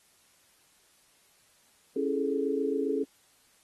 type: chord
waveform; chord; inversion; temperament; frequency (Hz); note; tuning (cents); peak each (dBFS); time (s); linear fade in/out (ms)
sine; A major seventh; first; just; 275 / 330 / 412.5 / 440; C#4 / E4 / G#4 / A4; -14 / +2 / -12 / 0; -31 / -36 / -31 / -31; 1.96-3.04; 5
effects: white hiss -64 dBFS RMS until 3.63 s + AAC 32 kbps